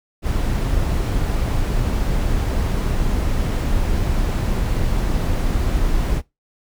brown noise, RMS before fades -19 dBFS, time 0.22-6.22 s, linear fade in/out 50 ms, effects noise-tail reverb RT60 0.2 s tail -21 dB re dry

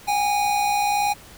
square tone pair together, 760 / 821 Hz, F#5 / G#5, +46 / -20 cents, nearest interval minor second, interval 134 cents, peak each -30 / -20 dBFS, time 0.07-1.14 s, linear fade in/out 20 ms, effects pink hiss -45 dBFS RMS until 1.37 s

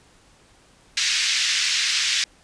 white band-pass noise, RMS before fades -22 dBFS, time 0.97-2.24 s, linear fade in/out 2 ms, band 1800 to 5800 Hz, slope 24 dB/octave, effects pink hiss -55 dBFS RMS until 2.43 s + resampled to 22050 Hz

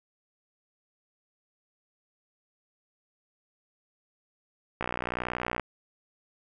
click train, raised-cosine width 0.5 ms, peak -15 dBFS, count 49, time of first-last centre 4.81-5.597 s, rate 61 Hz, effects none

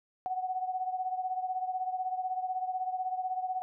sine beating tone pair, 740 / 756 Hz, F#5 / F#5, 0 / +37 cents, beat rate 16 Hz, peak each -32 / -37 dBFS, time 0.26-3.62 s, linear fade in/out 0 ms, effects none

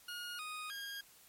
20% pulse tone with pitch steps, 1434 / 1243 / 1623 Hz, F6 / D#6 / G#6, +45 / -2 / -40 cents, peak -37 dBFS, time 0.08-1.01 s, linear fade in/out 5 ms, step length 310 ms, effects white hiss -62 dBFS RMS until 1.28 s + MP3 64 kbps

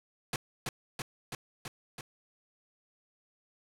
pink noise with echo, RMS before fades -33 dBFS, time 0.33-0.36 s, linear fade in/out 2 ms, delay 330 ms, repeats 5, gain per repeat -2 dB, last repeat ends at 2.01 s, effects low-pass 11000 Hz 12 dB/octave

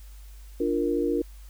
sine chord, Bb major, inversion first, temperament equal with one note detuned, 293.7 / 347.8 / 466.2 Hz, D4 / F4 / Bb4, 0 / -7 / 0 cents, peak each -27 dBFS, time 0.6-1.22 s, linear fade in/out 5 ms, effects added 50 Hz sine -42 dBFS peak until 1.49 s + white hiss -57 dBFS RMS until 1.49 s

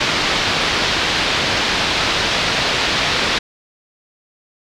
white low-pass noise, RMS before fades -18 dBFS, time 0-3.39 s, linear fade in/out 10 ms, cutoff 4400 Hz, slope 24 dB/octave, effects none

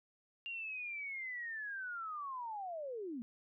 sine linear sweep, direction down, 2800 to 220 Hz, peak -40 dBFS, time 0.46-3.22 s, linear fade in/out 0 ms, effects none

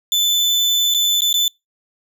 35% pulse tone with dropouts, 3511 Hz, A7, 4 cents flat, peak -12 dBFS, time 0.12-1.48 s, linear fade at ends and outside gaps 1 ms, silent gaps 0.94-0.946 / 1.207-1.219 / 1.329-1.341 s, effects noise-tail reverb RT60 0.2 s tail -26 dB re dry

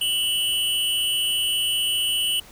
square tone with amplitude modulation, 2960 Hz, F#7, in tune, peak -18 dBFS, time 0.01-2.4 s, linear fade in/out 5 ms, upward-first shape sine, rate 235 Hz, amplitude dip 70%, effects pink hiss -47 dBFS RMS until 2.51 s

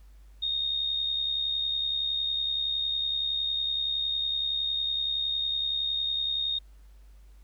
sine tone with amplitude modulation, 3700 Hz, A#7, 14 cents flat, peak -24 dBFS, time 0.42-6.59 s, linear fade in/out 10 ms, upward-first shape sine, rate 70.8 Hz, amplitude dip 50%, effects added 50 Hz sine -49 dBFS peak until 7.43 s + pink hiss -67 dBFS RMS until 7.43 s

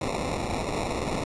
white noise with sample-and-hold, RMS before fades -29 dBFS, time 0.01-1.24 s, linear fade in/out 5 ms, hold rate 1575 Hz, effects resampled to 22050 Hz

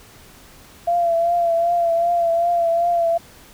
sine tone with vibrato, 682 Hz, F5, 41 cents flat, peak -15 dBFS, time 0.87-3.18 s, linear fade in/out 10 ms, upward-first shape triangle, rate 2.6 Hz, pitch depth 43 cents each way, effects pink hiss -46 dBFS RMS until 3.53 s

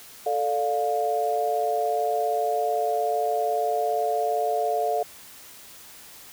sine chord, D minor, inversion second, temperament just, 440.5 / 587.3 / 704.8 Hz, A4 / D5 / F5, +2 / 0 / +16 cents, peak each -27 / -29 / -24 dBFS, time 0.26-5.03 s, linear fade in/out 5 ms, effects white hiss -46 dBFS RMS until 6.32 s

